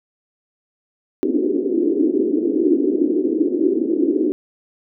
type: band-pass noise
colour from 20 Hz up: white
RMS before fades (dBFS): -18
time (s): 1.23-4.32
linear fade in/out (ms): 0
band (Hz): 280 to 370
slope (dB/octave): 48
effects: none